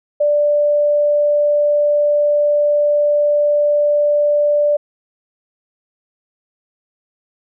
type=tone; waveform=sine; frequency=588 Hz; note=D5; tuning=2 cents sharp; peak=-11 dBFS; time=0.2-4.77 s; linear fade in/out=10 ms; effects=none